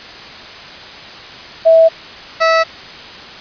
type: tone pair in turn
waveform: sine / 20% pulse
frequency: 652 / 652 Hz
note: E5 / E5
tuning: -19 / -19 cents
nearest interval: unison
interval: 0 cents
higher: neither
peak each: -4 dBFS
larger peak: neither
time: 1.65-1.89 / 2.4-2.64 s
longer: neither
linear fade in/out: 20 ms
effects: white hiss -32 dBFS RMS until 3.4 s + resampled to 11025 Hz